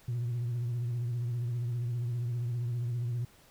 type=tone with vibrato; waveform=sine; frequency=120 Hz; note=B2; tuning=49 cents flat; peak=-28 dBFS; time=0.08-3.25 s; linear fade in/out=5 ms; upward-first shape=triangle; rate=15 Hz; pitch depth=66 cents each way; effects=tanh soft clip ceiling -28 dBFS + pink hiss -60 dBFS RMS until 3.5 s